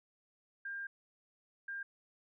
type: tone bursts at uneven times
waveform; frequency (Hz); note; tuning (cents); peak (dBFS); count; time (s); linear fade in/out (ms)
sine; 1600; G6; +35; -39; 2; 0.65-0.87 / 1.68-1.83; 5
effects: none